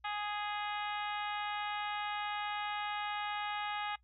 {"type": "harmonic tone", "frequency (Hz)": 415.3, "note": "G#4", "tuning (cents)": 0, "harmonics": [2, 3, 4, 5, 6, 7, 8, 9], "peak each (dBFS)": [-38, -42, -44, -46, -48, -49, -50, -51], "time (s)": [0.04, 3.96], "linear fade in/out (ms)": 10, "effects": ["noise-tail reverb RT60 0.1 s tail -19 dB re dry", "added 60 Hz sine -66 dBFS peak until 4.03 s"]}